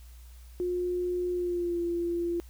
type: tone with pitch glide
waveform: sine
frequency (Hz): 357.4 to 343.6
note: F4 to F4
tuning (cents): +40 to -28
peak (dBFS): -27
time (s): 0.6-2.4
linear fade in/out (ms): 0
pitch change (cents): -68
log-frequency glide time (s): 1.32-1.8
effects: added 60 Hz sine -46 dBFS peak until 2.49 s + white hiss -60 dBFS RMS until 2.49 s